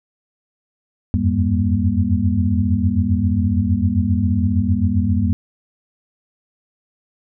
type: tone cluster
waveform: sine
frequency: 84.6 / 91.6 / 99.7 / 200.1 / 239.5 Hz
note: E2 / F#2 / G2 / G3 / A#3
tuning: +45 / -17 / +30 / +36 / +47 cents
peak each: -21 dBFS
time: 1.14-5.33 s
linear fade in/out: 0 ms
effects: none